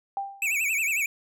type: tone with exponential decay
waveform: sine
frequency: 791 Hz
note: G5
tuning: 15 cents sharp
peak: -24 dBFS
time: 0.17-0.56 s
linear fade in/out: 1 ms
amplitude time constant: 83 ms
type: tone with vibrato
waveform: square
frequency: 2442 Hz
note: D#7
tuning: 33 cents flat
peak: -24 dBFS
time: 0.42-1.06 s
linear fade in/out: 2 ms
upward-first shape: sine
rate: 11 Hz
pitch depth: 170 cents each way
effects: none